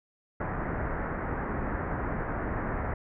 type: low-pass noise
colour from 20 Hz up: pink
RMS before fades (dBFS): -32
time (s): 0.4-2.94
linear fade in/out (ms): 5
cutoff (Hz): 1900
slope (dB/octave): 48
effects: none